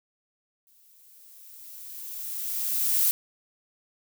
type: noise with exponential growth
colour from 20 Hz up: violet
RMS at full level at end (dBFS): -21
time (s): 0.67-3.11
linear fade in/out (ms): 0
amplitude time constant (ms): 530
effects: none